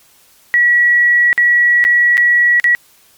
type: tone with dropouts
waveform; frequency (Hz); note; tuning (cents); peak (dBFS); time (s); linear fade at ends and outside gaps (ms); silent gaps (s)
sine; 1929; B6; -41; -7; 0.54-2.75; 0; 1.329-1.378 / 1.841-1.85 / 2.171-2.178 / 2.599-2.642
effects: white hiss -49 dBFS RMS until 3.17 s + MP3 96 kbps